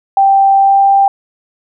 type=tone with pitch glide; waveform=sine; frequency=784 to 789.5 Hz; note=G5 to G5; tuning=0 to +12 cents; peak=-5 dBFS; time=0.17-1.08 s; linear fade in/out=2 ms; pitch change=+12 cents; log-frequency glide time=0.57-0.85 s; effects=none